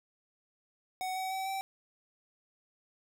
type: tone with pitch steps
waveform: square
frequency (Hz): 746 / 755.1 / 764.3 / 773.6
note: F#5 / F#5 / G5 / G5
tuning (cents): +14 / +35 / -44 / -23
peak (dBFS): -34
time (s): 1.01-1.61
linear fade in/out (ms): 0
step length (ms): 150
effects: none